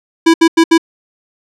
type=tone bursts at uneven times; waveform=square; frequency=329.6 Hz; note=E4; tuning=in tune; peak=-5 dBFS; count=4; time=0.26-0.34 / 0.41-0.48 / 0.57-0.64 / 0.71-0.78 s; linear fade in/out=10 ms; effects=low-pass 7000 Hz 12 dB/octave